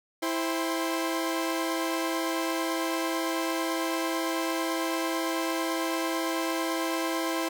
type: tone cluster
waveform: sawtooth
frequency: 329 / 526 / 797 / 1043 Hz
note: E4 / C5 / G5 / C6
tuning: -3 / +9 / +28 / -6 cents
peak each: -25 / -31 / -34 / -32 dBFS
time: 0.22-7.49 s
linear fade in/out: 10 ms
effects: none